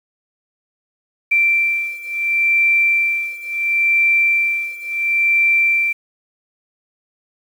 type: beating tone pair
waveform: sine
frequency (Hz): 2349 / 2349.72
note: D7 / D7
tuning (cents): 0 / 0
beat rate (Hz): 0.72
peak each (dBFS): -16 / -18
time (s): 1.31-5.93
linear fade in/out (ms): 10
effects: 7-bit